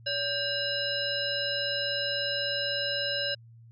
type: harmonic tone with a mistuned harmonic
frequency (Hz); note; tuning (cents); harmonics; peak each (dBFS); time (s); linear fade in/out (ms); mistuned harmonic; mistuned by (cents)
570; C#5; +48; 1 / 3 / 5 / 7 / 9; -34 / -34 / -34 / -34 / -34; 0.06-3.35; 10; 3; -130
effects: added 115 Hz sine -49 dBFS peak until 3.71 s